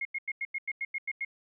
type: tone bursts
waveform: sine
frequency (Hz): 2150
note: C7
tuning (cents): +47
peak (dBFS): -30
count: 10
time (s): 0.01-1.249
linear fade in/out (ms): 5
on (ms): 42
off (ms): 91
effects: none